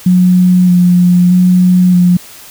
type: tone with vibrato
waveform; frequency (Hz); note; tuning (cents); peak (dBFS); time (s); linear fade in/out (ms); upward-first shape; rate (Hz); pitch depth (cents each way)
sine; 179.7; F3; +50; -4; 0.06-2.17; 5; square; 0.8; 16
effects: white hiss -34 dBFS RMS until 2.5 s